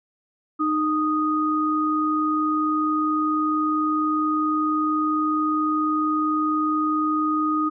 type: tone pair together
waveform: sine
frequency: 307.4 / 1241.4 Hz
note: D#4 / D#6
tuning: -21 / -4 cents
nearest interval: 2 octaves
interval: 2417 cents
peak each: -22 dBFS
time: 0.59-7.7 s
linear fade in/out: 20 ms
effects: none